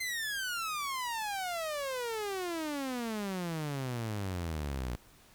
sawtooth exponential sweep, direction down, 2093 to 58.27 Hz, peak -30 dBFS, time 0-4.96 s, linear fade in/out 10 ms, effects pink hiss -60 dBFS RMS until 5.34 s

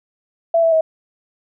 sine tone with pitch steps, 667 / 658 / 640 Hz, E5 / E5 / D#5, +20 / -3 / +49 cents, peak -11 dBFS, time 0.54-0.81 s, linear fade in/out 5 ms, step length 90 ms, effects none

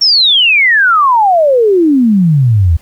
sine exponential sweep, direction down, 5590 to 77 Hz, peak -5 dBFS, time 0.01-2.77 s, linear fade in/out 10 ms, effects pink hiss -46 dBFS RMS until 2.81 s

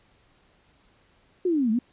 sine linear two-way sweep, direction down then up, 375.5 to 210.3 to 254.9 Hz, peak -20 dBFS, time 1.45-1.79 s, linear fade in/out 5 ms, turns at 1.71 s, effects pink hiss -62 dBFS RMS until 1.92 s + resampled to 8000 Hz

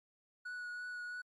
triangle tone with vibrato, 1466 Hz, F#6, 16 cents flat, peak -39 dBFS, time 0.45-1.22 s, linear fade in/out 10 ms, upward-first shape triangle, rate 3 Hz, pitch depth 16 cents each way, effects MP3 48 kbps

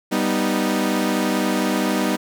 sawtooth chord, G augmented, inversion none, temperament equal, 196 / 246.9 / 311.1 Hz, G3 / B3 / D#4, 0 / 0 / 0 cents, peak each -19 dBFS, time 0.11-2.17 s, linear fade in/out 20 ms, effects none

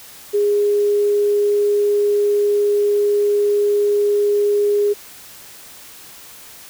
sine tone, 411.3 Hz, G#4, 17 cents flat, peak -13 dBFS, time 0.33-4.94 s, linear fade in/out 20 ms, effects white hiss -40 dBFS RMS until 6.69 s

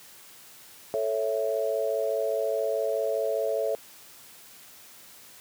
sine chord, A major, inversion none, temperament equal, 440 / 554.4 / 659.3 Hz, A4 / C#5 / E5, 0 / 0 / 0 cents, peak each -29 dBFS, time 0.94-3.75 s, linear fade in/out 0 ms, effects white hiss -50 dBFS RMS until 5.4 s + high-pass 80 Hz 12 dB/octave

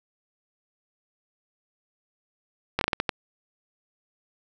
slowing click train, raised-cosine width 0.3 ms, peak -7 dBFS, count 7, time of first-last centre 2.79-3.092 s, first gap 22 ms, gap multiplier 1.33, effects none

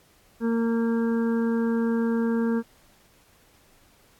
harmonic tone, 230 Hz, A#3, 23 cents flat, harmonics 1 / 2 / 4 / 5 / 6 / 7, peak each -22 / -28 / -39 / -44 / -43 / -40 dBFS, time 0.4-2.63 s, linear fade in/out 50 ms, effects pink hiss -59 dBFS RMS until 4.19 s + AAC 64 kbps

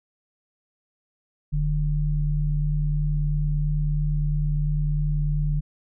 sine tone pair together, 40.24 / 149.5 Hz, E1 / D3, -41 / +31 cents, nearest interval octave + major seventh, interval 2272 cents, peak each -23 dBFS, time 1.52-5.61 s, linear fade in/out 20 ms, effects none

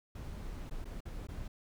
brown noise with dropouts, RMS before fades -42 dBFS, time 0.15-1.48 s, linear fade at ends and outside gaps 5 ms, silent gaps 0.698-0.709 / 0.845-0.853 / 1.006-1.054 / 1.271-1.285 s, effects none

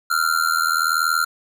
square tone with amplitude modulation, 1386 Hz, F6, 14 cents flat, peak -14 dBFS, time 0.1-1.25 s, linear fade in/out 10 ms, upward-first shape sine, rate 80.9 Hz, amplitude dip 90%, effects none

